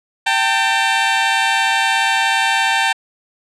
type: tone pair together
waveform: 15% pulse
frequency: 781 / 898 Hz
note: G5 / A5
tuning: -7 / +35 cents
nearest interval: major second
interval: 242 cents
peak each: -10 dBFS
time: 0.26-2.93 s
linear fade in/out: 10 ms
effects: low-pass 7000 Hz 12 dB/octave